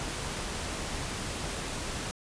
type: noise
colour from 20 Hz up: pink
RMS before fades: -35 dBFS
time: 0-2.11 s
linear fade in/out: 0 ms
effects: resampled to 22050 Hz